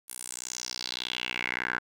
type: tone with band-pass filter sweep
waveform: 10% pulse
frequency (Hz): 61.74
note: B1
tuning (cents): 0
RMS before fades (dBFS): -35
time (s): 0.08-1.79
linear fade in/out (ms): 10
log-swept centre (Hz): 11000 to 1500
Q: 4.1
effects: none